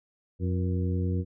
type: harmonic tone with a mistuned harmonic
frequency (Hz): 90.2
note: F#2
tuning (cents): -44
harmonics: 1 / 2 / 3 / 4 / 5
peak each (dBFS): -26 / -32 / -36 / -38 / -40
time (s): 0.39-1.25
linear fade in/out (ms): 50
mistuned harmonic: 5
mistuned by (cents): +86
effects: none